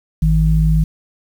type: tone pair together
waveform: sine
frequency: 53.25 / 158.1 Hz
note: G#1 / D#3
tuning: +44 / +28 cents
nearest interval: octave + perfect fifth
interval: 1884 cents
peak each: -13 dBFS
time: 0.22-0.84 s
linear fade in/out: 5 ms
effects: 7-bit